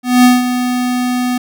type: tone with ADSR envelope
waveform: square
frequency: 248.5 Hz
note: B3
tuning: 11 cents sharp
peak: -4 dBFS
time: 0.03-1.38 s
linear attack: 210 ms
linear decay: 180 ms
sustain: -10 dB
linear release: 6 ms
effects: none